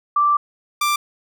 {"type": "tone pair in turn", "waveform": ["sine", "sawtooth"], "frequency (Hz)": [1172, 1180.2], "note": ["D6", "D6"], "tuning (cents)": [-4, 8], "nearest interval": "unison", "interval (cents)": 12, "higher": "second", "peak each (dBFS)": -13, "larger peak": "neither", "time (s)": [[0.16, 0.37], [0.81, 0.96]], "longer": "first", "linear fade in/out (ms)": 5, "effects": []}